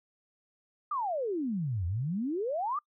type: exponential two-way sweep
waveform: sine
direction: down then up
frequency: 1244.5 to 82.41 to 1244.5 Hz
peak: -29 dBFS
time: 0.91-2.79 s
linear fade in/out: 5 ms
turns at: 1.86 s
effects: noise-tail reverb RT60 0.1 s tail -26 dB re dry